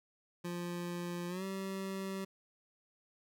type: tone with pitch glide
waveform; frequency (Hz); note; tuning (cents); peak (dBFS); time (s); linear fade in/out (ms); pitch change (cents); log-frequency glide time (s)
25% pulse; 174.61 to 192.63; F3 to G3; 0 to -30; -34; 0.44-2.25; 10; +170; 1.28-1.44
effects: none